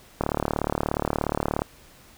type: click train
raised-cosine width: 1 ms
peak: -9 dBFS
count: 53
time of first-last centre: 0.21-1.619 s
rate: 36.9 Hz
effects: pink hiss -52 dBFS RMS until 2.17 s